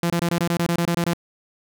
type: tone bursts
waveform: sawtooth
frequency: 171 Hz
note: F3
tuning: 36 cents flat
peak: -15 dBFS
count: 12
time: 0.03-1.135 s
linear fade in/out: 2 ms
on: 71 ms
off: 23 ms
effects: none